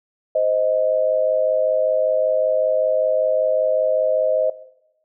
sine tone pair together, 519.8 / 625 Hz, C5 / D#5, -11 / +8 cents, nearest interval minor third, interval 319 cents, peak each -20 / -17 dBFS, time 0.35-4.5 s, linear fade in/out 5 ms, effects noise-tail reverb RT60 0.9 s tail -18 dB re dry

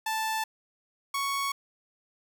sawtooth tone pair in turn, 880 / 1111.2 Hz, A5 / C#6, 0 / +4 cents, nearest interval major third, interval 404 cents, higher second, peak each -24 dBFS, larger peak neither, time 0.06-0.44 / 1.14-1.52 s, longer neither, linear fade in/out 5 ms, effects none

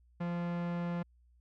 45% pulse tone, 173.1 Hz, F3, 15 cents flat, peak -33 dBFS, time 0.2-1.03 s, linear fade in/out 10 ms, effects added 60 Hz sine -62 dBFS peak until 1.4 s + low-pass 2000 Hz 12 dB/octave

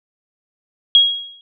sine tone with exponential decay, 3296 Hz, G#7, 14 cents flat, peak -4 dBFS, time 0.95-1.41 s, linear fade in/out 1 ms, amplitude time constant 98 ms, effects none

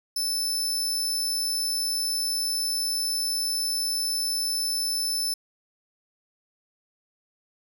sawtooth tone, 5274 Hz, E8, in tune, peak -22 dBFS, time 0.16-5.34 s, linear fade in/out 5 ms, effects 9-bit

